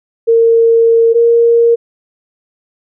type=tone pair in turn; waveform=sine; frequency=458.8 / 466.6 Hz; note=A#4 / A#4; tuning=-28 / +2 cents; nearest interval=unison; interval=30 cents; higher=second; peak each=-5 dBFS; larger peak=neither; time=0.27-1.14 / 1.14-1.76 s; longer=first; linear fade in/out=20 ms; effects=none